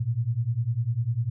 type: beating tone pair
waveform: sine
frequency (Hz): 111.5 / 121.5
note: A2 / B2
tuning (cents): +23 / -28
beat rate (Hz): 10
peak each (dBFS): -27 / -26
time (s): 0-1.3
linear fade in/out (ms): 10
effects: none